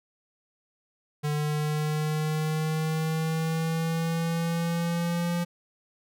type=exponential sweep; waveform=square; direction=up; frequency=148.8 to 173.3 Hz; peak=-26 dBFS; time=1.23-5.45 s; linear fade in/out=20 ms; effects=none